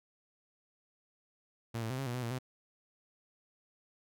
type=tone with pitch steps; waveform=sawtooth; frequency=115.7 / 112.5 / 129.2 / 136.2 / 121 / 126.1 / 116.6 / 128.2 Hz; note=A#2 / A2 / C3 / C#3 / B2 / B2 / A#2 / C3; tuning=-13 / +39 / -21 / -30 / -35 / +36 / +1 / -35 cents; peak=-31 dBFS; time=1.74-2.388 s; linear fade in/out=10 ms; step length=81 ms; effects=none